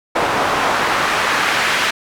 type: noise with band-pass filter sweep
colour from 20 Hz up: pink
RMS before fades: -17 dBFS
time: 0.15-1.91 s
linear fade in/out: 10 ms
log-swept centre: 860 to 2000 Hz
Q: 1
effects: none